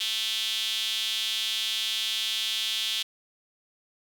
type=tone with high-pass filter; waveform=sawtooth; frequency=220 Hz; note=A3; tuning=in tune; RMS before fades=-29 dBFS; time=0-3.03 s; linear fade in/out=10 ms; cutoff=3300 Hz; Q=5.1; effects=none